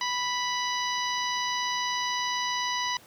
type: harmonic tone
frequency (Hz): 987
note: B5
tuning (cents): -1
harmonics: 1 / 2 / 3 / 4 / 5 / 6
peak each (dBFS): -30 / -33 / -35 / -36 / -37 / -38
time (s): 0.01-2.97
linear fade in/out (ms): 2
effects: pink hiss -53 dBFS RMS until 3.06 s + high-pass 100 Hz 12 dB/octave